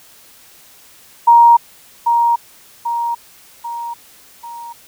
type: tone with echo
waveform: sine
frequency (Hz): 939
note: A#5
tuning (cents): +12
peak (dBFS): -4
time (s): 1.27-1.57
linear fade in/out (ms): 10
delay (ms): 790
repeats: 4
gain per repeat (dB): -6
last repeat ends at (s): 4.73
effects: white hiss -45 dBFS RMS until 4.87 s